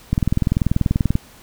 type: click train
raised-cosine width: 5 ms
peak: -4 dBFS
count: 22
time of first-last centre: 0.13-1.154 s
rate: 20.5 Hz
effects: pink hiss -46 dBFS RMS until 1.42 s